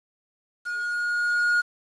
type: tone with level ramp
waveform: triangle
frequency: 1436 Hz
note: F6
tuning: 48 cents sharp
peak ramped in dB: -26 to -16 dBFS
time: 0.65-1.62 s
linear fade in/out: 20 ms
effects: resampled to 22050 Hz + 8-bit